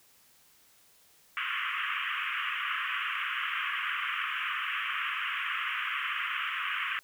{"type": "band-pass noise", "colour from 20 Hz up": "pink", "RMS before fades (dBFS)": -33, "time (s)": [1.37, 6.99], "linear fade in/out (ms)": 0, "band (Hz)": [1100, 3100], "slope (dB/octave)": 96, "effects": ["white hiss -62 dBFS RMS until 7.03 s"]}